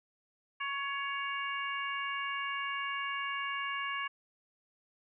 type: harmonic tone with a mistuned harmonic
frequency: 560 Hz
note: C#5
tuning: 18 cents sharp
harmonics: 2 / 3 / 4 / 5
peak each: -37 / -39 / -40 / -41 dBFS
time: 0.6-4.08 s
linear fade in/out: 10 ms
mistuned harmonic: 2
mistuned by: -16 cents
effects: none

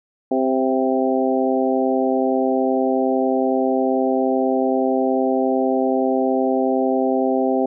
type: harmonic tone with a mistuned harmonic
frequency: 130.81 Hz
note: C3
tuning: in tune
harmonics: 2 / 3 / 4 / 5 / 6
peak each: -20 / -22 / -23 / -24 / -25 dBFS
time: 0.31-7.66 s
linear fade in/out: 5 ms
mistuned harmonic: 5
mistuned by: +22 cents
effects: none

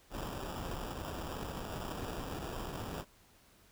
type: noise with sample-and-hold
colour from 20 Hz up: pink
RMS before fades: -41 dBFS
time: 0.1-3.05 s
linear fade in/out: 50 ms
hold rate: 2100 Hz
effects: pink hiss -64 dBFS RMS until 3.71 s

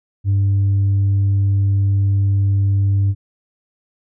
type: tone with tanh clipping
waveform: sine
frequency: 98.9 Hz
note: G2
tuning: 16 cents sharp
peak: -13 dBFS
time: 0.24-3.15 s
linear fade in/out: 50 ms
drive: 1 dB
effects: none

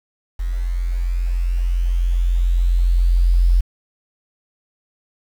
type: tone with level ramp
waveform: sine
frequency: 43.65 Hz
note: F1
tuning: in tune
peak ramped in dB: -19 to -10 dBFS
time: 0.39-3.61 s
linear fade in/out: 10 ms
effects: 7-bit

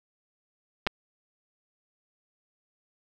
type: clicks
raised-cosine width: 0.3 ms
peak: -10 dBFS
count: 2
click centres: 0.867 / 0.872 s
effects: none

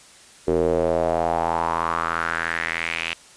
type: tone with band-pass filter sweep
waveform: square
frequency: 41.55 Hz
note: E1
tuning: 15 cents sharp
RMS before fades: -23 dBFS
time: 0.47-3.14 s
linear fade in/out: 10 ms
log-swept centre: 410 to 2700 Hz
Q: 4.1
effects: white hiss -48 dBFS RMS until 3.36 s + resampled to 22050 Hz

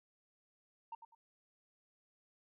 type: tone with echo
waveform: sine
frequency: 916 Hz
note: A#5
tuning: 31 cents flat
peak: -40 dBFS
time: 0.92-0.95 s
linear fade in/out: 5 ms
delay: 100 ms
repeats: 2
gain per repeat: -11 dB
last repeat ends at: 1.15 s
effects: tanh soft clip ceiling -40 dBFS

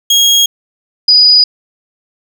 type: tone pair in turn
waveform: 30% pulse / sine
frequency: 3278 / 4936 Hz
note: G#7 / D#8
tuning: -23 / -15 cents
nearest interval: perfect fifth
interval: 708 cents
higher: second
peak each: -3 dBFS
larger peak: neither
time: 0.1-0.46 / 1.08-1.44 s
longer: neither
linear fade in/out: 5 ms
effects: none

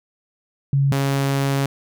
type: tone pair in turn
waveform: sine / sawtooth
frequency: 138.59 / 137.93 Hz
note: C#3 / C#3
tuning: 0 / -8 cents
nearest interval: unison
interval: 8 cents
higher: first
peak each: -14 dBFS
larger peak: neither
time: 0.73-0.92 / 0.92-1.66 s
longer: second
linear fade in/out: 2 ms
effects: none

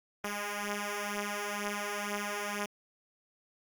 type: beating tone pair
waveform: 5% pulse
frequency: 204 / 206.1 Hz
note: G#3 / G#3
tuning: -31 / -13 cents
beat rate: 2.1 Hz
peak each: -27 / -24 dBFS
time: 0.24-2.66 s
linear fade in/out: 5 ms
effects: Opus 32 kbps

